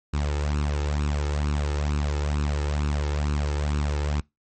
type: tone with flanger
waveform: sawtooth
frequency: 73.42 Hz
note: D2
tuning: in tune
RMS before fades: -25 dBFS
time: 0.13-4.21 s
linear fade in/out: 10 ms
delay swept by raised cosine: 0.73 to 2.33 ms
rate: 2.2 Hz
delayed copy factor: +0.65
effects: noise-tail reverb RT60 0.2 s tail -24 dB re dry + MP3 32 kbps